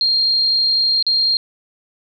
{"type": "tone with dropouts", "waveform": "sine", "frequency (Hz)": 4212, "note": "C8", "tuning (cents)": 11, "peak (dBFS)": -13, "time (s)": [0.01, 1.37], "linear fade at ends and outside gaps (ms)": 1, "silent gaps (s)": [1.026, 1.066], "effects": []}